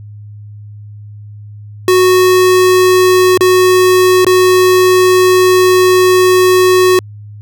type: tone with dropouts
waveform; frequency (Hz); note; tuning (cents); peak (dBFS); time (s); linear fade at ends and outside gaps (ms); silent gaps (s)
square; 368.2; F#4; -8; -6; 1.88-6.99; 1; 3.375-3.408 / 4.247-4.266
effects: added 104 Hz sine -28 dBFS peak until 7.41 s